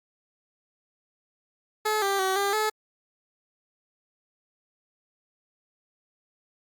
15% pulse tone with pitch steps, 428.9 / 394.6 / 379.6 / 399.9 / 430.6 Hz, A4 / G4 / F#4 / G4 / A4, -44 / +11 / +44 / +35 / -37 cents, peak -17 dBFS, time 1.85-2.7 s, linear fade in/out 10 ms, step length 170 ms, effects Opus 48 kbps

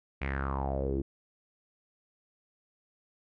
sawtooth tone with low-pass filter sweep, 67.9 Hz, C#2, 35 cents flat, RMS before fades -32 dBFS, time 0.21-1.02 s, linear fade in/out 10 ms, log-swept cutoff 2400 to 320 Hz, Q 6, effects none

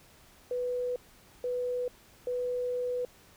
sine tone bursts at uneven times, 494.6 Hz, B4, 3 cents sharp, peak -29 dBFS, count 3, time 0.51-0.96 / 1.44-1.88 / 2.27-3.05 s, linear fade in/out 2 ms, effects pink hiss -58 dBFS RMS until 3.36 s

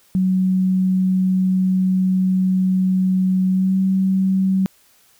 sine tone with pitch glide, 186.6 to 190.19 Hz, F#3 to F#3, +15 to +48 cents, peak -14 dBFS, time 0.15-4.66 s, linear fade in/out 0 ms, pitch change +33 cents, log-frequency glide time 3.5-3.77 s, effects white hiss -55 dBFS RMS until 5.19 s

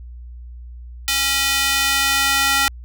square tone with high-pass filter sweep, 274.8 Hz, C#4, 15 cents flat, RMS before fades -18 dBFS, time 1.08-2.68 s, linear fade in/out 0 ms, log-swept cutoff 2600 to 1500 Hz, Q 0.97, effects added 60 Hz sine -33 dBFS peak until 2.84 s

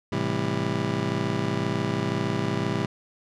25% pulse chord, A minor seventh, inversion none, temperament just, 110 / 132 / 165 / 198 Hz, A2 / C3 / E3 / G3, 0 / +16 / +2 / +18 cents, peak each -27 dBFS, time 0.12-2.86 s, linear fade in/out 5 ms, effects low-pass 5000 Hz 12 dB/octave

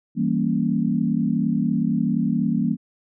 sine chord, E diminished seventh, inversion none, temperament equal, 164.81 / 196 / 233.1 / 277.2 Hz, E3 / G3 / Bb3 / Db4, 0 / 0 / 0 / 0 cents, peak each -25 / -24 / -22 / -27 dBFS, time 0.15-2.77 s, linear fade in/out 50 ms, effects none

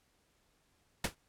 pink noise with exponential decay, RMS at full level -28 dBFS, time 1.04-1.15 s, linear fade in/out 5 ms, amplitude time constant 23 ms, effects pink hiss -73 dBFS RMS until 1.28 s + low-pass 12000 Hz 12 dB/octave

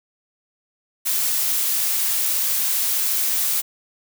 blue noise, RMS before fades -21 dBFS, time 1.05-3.62 s, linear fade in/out 20 ms, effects none

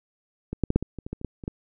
clicks, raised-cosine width 3 ms, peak -17 / -9 / -10 / -6 / -17 / -22 / -22 / -18 / -27 / -15 / -25 / -16 dBFS, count 12, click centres 0.53 / 0.637 / 0.704 / 0.76 / 0.826 / 0.987 / 1.065 / 1.13 / 1.214 / 1.247 / 1.438 / 1.479 s, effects none

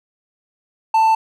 triangle tone, 887 Hz, A5, 14 cents sharp, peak -9 dBFS, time 0.94-1.15 s, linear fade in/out 5 ms, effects none

